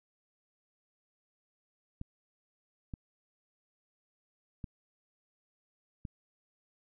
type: clicks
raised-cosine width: 5 ms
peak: -27 dBFS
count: 4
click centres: 2.014 / 2.938 / 4.642 / 6.052 s
effects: none